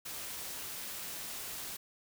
white noise, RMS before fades -42 dBFS, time 0.05-1.77 s, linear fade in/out 10 ms, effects none

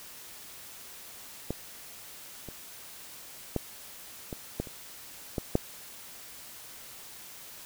clicks, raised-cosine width 2 ms, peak -17 / -27 / -14 / -22 / -16 / -30 / -16 / -9 dBFS, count 8, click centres 1.506 / 2.487 / 3.563 / 4.328 / 4.6 / 4.672 / 5.382 / 5.554 s, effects white hiss -47 dBFS RMS until 7.65 s

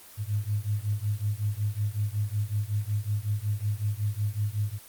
sine beating tone pair, 101.7 / 107.1 Hz, G#2 / A2, -36 / -46 cents, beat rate 5.4 Hz, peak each -29 dBFS, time 0.17-4.79 s, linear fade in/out 50 ms, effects white hiss -49 dBFS RMS until 4.88 s + Opus 32 kbps

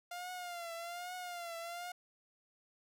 sawtooth tone with vibrato, 698.5 Hz, F5, in tune, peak -38 dBFS, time 0.11-1.92 s, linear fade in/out 5 ms, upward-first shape triangle, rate 1.2 Hz, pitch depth 83 cents each way, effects none

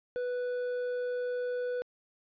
sine tone with hard clipping, 493.9 Hz, B4, in tune, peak -32 dBFS, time 0.16-1.82 s, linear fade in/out 0 ms, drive 5 dB, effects resampled to 11025 Hz

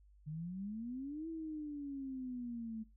sine exponential two-way sweep, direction up then down, 148.1 to 329.6 to 218.1 Hz, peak -40 dBFS, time 0.26-2.84 s, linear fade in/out 20 ms, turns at 1.28 s, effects noise-tail reverb RT60 0.2 s tail -20 dB re dry + added 50 Hz sine -61 dBFS peak until 2.96 s

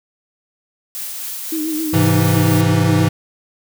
blue noise with tremolo, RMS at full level -26 dBFS, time 0.95-2.61 s, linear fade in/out 0 ms, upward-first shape triangle, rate 3.9 Hz, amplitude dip 25%
sine tone with vibrato, 313.5 Hz, D#4, 13 cents sharp, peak -19 dBFS, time 1.52-3.08 s, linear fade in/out 5 ms, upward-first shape triangle, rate 7.5 Hz, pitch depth 66 cents each way
square chord, Ab augmented, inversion none, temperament equal, 103.83 / 130.81 / 164.81 Hz, Ab2 / C3 / E3, 0 / 0 / 0 cents, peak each -17 / -20 / -17 dBFS, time 1.93-3.09 s, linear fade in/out 10 ms
effects none

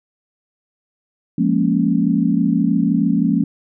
sine chord, Bb minor seventh, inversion second, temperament equal with one note detuned, 174.61 / 207.7 / 233.8 / 277.2 Hz, F3 / Ab3 / Bb3 / Db4, 0 / 0 / +5 / 0 cents, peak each -19 dBFS, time 1.38-3.44 s, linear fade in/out 5 ms, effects none

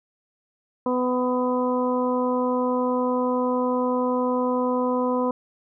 harmonic tone, 250.6 Hz, B3, 25 cents sharp, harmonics 1 / 2 / 3 / 4 / 5, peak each -24 / -24 / -35 / -27 / -37 dBFS, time 0.86-5.31 s, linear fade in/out 2 ms, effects none

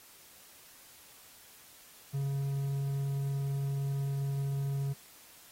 triangle tone, 138.6 Hz, C#3, in tune, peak -28 dBFS, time 2.13-4.94 s, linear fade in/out 20 ms, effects white hiss -56 dBFS RMS until 5.51 s + AAC 48 kbps

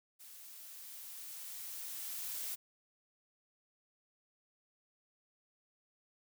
blue noise with level ramp, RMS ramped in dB -54 to -40 dBFS, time 0.19-2.56 s, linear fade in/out 20 ms, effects none

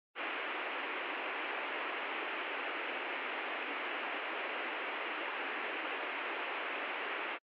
white band-pass noise, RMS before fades -39 dBFS, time 0.15-7.39 s, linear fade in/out 50 ms, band 280 to 2800 Hz, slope 48 dB/octave, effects AAC 64 kbps

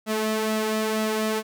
sawtooth tone with flanger, 217.5 Hz, A3, 20 cents flat, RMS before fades -25 dBFS, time 0.06-1.43 s, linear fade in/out 50 ms, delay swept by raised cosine 1.5 to 3 ms, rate 2.1 Hz, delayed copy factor +0.6, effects none

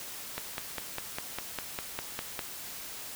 click train, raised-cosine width 0.3 ms, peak -17 dBFS, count 11, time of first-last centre 0.38-2.392 s, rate 4.97 Hz, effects white hiss -42 dBFS RMS until 3.15 s

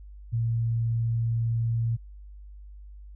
sine tone, 115.2 Hz, A#2, 20 cents flat, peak -23 dBFS, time 0.32-1.97 s, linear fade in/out 20 ms, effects added 50 Hz sine -42 dBFS peak until 3.15 s

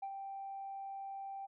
sine tone with ADSR envelope, 784 Hz, G5, in tune, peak -36 dBFS, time 0.02-1.47 s, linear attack 11 ms, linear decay 62 ms, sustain -5 dB, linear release 22 ms, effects tanh soft clip ceiling -36 dBFS

